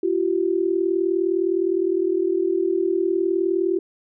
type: tone pair together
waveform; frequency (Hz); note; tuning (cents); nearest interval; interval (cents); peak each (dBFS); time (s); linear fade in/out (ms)
sine; 342.8 / 382.4; F4 / G4; -32 / -43; major second; 189; -21; 0.03-3.79; 5
effects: none